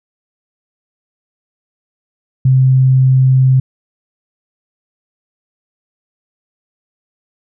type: tone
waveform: sine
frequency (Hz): 130.81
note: C3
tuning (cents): 0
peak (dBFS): -6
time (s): 2.45-3.6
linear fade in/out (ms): 5
effects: none